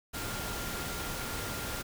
sine tone in noise, 1396.9 Hz, F6, in tune, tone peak -44 dBFS, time 0.13-1.83 s, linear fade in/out 20 ms, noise pink, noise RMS -37 dBFS, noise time 0.13-1.83 s, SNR -10 dB, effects none

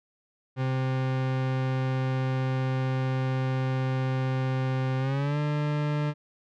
40% pulse tone with pitch glide, 130.81 to 148.54 Hz, C3 to D3, 0 to +20 cents, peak -24 dBFS, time 0.56-6.14 s, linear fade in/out 50 ms, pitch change +220 cents, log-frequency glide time 4.99-5.38 s, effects low-pass 3000 Hz 12 dB/octave

